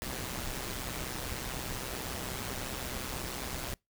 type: noise with amplitude modulation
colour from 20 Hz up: pink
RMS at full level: -35 dBFS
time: 0.02-3.74 s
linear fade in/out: 0 ms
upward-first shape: sine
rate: 128 Hz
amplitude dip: 65%
effects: noise-tail reverb RT60 0.2 s tail -26 dB re dry